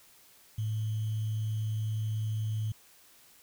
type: tone with sample-and-hold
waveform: sine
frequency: 108.6 Hz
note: A2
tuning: 22 cents flat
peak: -29 dBFS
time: 0.58-2.72 s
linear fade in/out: 5 ms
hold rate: 3150 Hz
effects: white hiss -59 dBFS RMS until 3.42 s